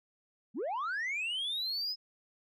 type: linear sweep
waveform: sine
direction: up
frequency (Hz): 175.2 to 5150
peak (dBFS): -30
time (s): 0.54-1.96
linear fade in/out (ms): 50
effects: tanh soft clip ceiling -31 dBFS